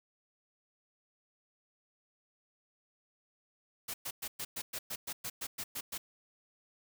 white noise bursts, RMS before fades -39 dBFS, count 13, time 3.88-5.98 s, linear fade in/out 10 ms, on 60 ms, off 110 ms, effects none

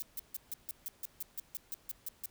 violet noise bursts, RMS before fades -39 dBFS, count 14, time 0-2.258 s, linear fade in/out 0 ms, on 22 ms, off 150 ms, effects pink hiss -65 dBFS RMS until 2.3 s

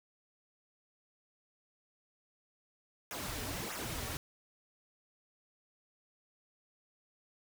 pink noise with flanger, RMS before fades -40 dBFS, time 3.11-4.17 s, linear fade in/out 0 ms, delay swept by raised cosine 0.22 to 5.92 ms, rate 1.6 Hz, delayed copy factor -0.8, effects none

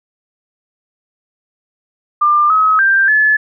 sine tone with pitch steps, 1195 / 1277 / 1579 / 1723 Hz, D6 / D#6 / G6 / A6, +30 / +45 / +12 / -37 cents, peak -8 dBFS, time 2.21-3.37 s, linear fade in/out 10 ms, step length 290 ms, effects none

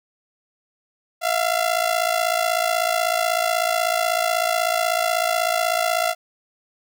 sawtooth ring-modulated tone, 683 Hz, F5, 39 cents flat, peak -12 dBFS, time 1.21-6.15 s, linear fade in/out 50 ms, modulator 28.1 Hz, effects none

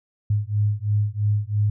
sine beating tone pair, 102.9 / 105.9 Hz, G#2 / G#2, -16 / +34 cents, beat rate 3 Hz, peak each -22 dBFS, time 0.3-1.7 s, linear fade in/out 5 ms, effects none

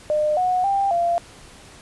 sine tone with pitch steps, 605 / 732 / 791 / 688 Hz, D#5 / F#5 / G5 / F5, -49 / -19 / +15 / -26 cents, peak -17 dBFS, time 0.1-1.18 s, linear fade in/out 0 ms, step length 270 ms, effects pink hiss -45 dBFS RMS until 1.81 s + resampled to 24000 Hz

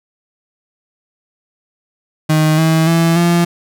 35% pulse tone with pitch steps, 155.56 / 160.77 / 166.15 / 171.71 Hz, D#3 / E3 / E3 / F3, 0 / -43 / +14 / -29 cents, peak -8 dBFS, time 2.29-3.45 s, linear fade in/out 10 ms, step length 290 ms, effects none

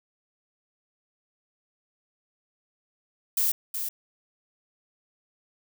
violet noise with echo, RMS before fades -24 dBFS, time 3.37-3.52 s, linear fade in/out 5 ms, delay 370 ms, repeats 1, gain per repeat -7 dB, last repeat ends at 3.89 s, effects none

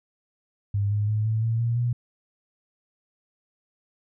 sine tone with pitch steps, 101.1 / 104.12 / 107.24 / 110.44 / 113.74 / 117.14 / 120.65 Hz, G#2 / G#2 / A2 / A2 / A#2 / A#2 / B2, -46 / +5 / -44 / +7 / -42 / +9 / -40 cents, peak -21 dBFS, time 0.74-1.93 s, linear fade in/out 5 ms, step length 170 ms, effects none

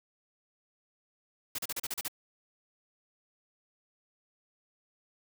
white noise bursts, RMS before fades -35 dBFS, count 8, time 1.55-2.082 s, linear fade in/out 5 ms, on 35 ms, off 36 ms, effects none

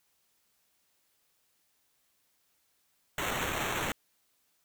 violet noise with sample-and-hold, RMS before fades -33 dBFS, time 3.18-3.92 s, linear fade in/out 2 ms, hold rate 4900 Hz, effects white hiss -73 dBFS RMS until 4.64 s

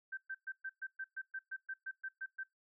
sine tone bursts, 1557 Hz, G6, 12 cents flat, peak -39 dBFS, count 14, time 0.12-2.436 s, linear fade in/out 10 ms, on 54 ms, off 120 ms, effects noise-tail reverb RT60 0.2 s tail -23 dB re dry

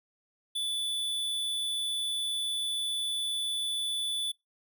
square tone, 3473 Hz, A7, 23 cents flat, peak -30 dBFS, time 0.55-4.32 s, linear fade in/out 10 ms, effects noise-tail reverb RT60 0.2 s tail -26 dB re dry

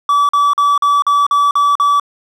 triangle tone bursts, 1150 Hz, D6, 37 cents flat, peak -7 dBFS, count 8, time 0.09-1.998 s, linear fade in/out 2 ms, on 200 ms, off 44 ms, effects none

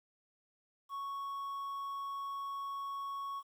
triangle tone with quantisation, 1108.7 Hz, C#6, in tune, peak -36 dBFS, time 0.89-3.43 s, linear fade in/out 50 ms, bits 11, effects none

